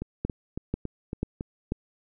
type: two click trains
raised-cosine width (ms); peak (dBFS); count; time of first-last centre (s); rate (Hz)
3; -14 / -19; 4 / 6; 0.25-1.721 / 0.02-1.409; 2.04 / 3.6
effects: none